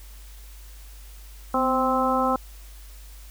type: harmonic tone with a mistuned harmonic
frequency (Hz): 261.3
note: C4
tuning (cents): -2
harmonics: 1 / 2 / 3 / 4 / 5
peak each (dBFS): -26 / -26 / -26 / -26 / -26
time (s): 1.54-2.36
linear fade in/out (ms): 2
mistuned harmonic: 1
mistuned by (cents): -46
effects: added 50 Hz sine -41 dBFS peak until 3.3 s + white hiss -51 dBFS RMS until 3.3 s